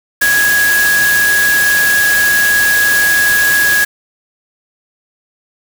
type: tone in noise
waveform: sine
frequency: 1661.2 Hz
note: G#6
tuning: in tune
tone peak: -9 dBFS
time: 0.21-3.85 s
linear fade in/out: 10 ms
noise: white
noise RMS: -17 dBFS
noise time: 0.21-3.85 s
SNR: +5 dB
effects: none